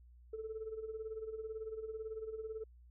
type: tone with tremolo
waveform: sine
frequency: 440 Hz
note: A4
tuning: in tune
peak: -37 dBFS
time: 0.33-2.64 s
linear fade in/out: 5 ms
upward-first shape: sine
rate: 18 Hz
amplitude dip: 70%
effects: tanh soft clip ceiling -35 dBFS + added 60 Hz sine -57 dBFS peak until 2.9 s